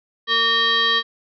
sine tone with frequency modulation, 2523 Hz, D#7, 23 cents sharp, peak -15 dBFS, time 0.27-1.03 s, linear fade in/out 50 ms, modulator 688 Hz, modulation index 2.3, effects none

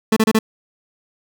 30% pulse tone bursts, 220 Hz, A3, in tune, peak -9 dBFS, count 4, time 0.12-0.39 s, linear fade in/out 5 ms, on 45 ms, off 30 ms, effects none

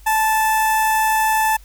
sawtooth tone with notch filter, 876 Hz, A5, 8 cents flat, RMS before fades -17 dBFS, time 0.06-1.57 s, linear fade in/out 10 ms, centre 4200 Hz, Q 0.93, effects added 50 Hz sine -41 dBFS peak until 1.64 s + white hiss -52 dBFS RMS until 1.64 s

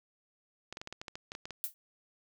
clicks, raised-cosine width 0.2 ms, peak -24 dBFS, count 12, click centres 0.726 / 0.771 / 0.815 / 0.874 / 0.926 / 1.015 / 1.082 / 1.155 / 1.319 / 1.351 / 1.455 / 1.507 s
violet noise with exponential decay, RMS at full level -30 dBFS, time 1.64-1.74 s, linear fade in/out 0 ms, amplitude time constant 21 ms
effects none

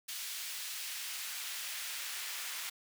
pink noise with high-pass filter sweep, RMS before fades -41 dBFS, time 0.08-2.7 s, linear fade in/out 10 ms, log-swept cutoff 2800 to 1700 Hz, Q 0.8, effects none

